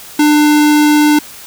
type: tone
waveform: square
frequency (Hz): 298.7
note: D4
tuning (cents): +29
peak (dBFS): -7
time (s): 0.19-1.19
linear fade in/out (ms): 5
effects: white hiss -33 dBFS RMS until 1.46 s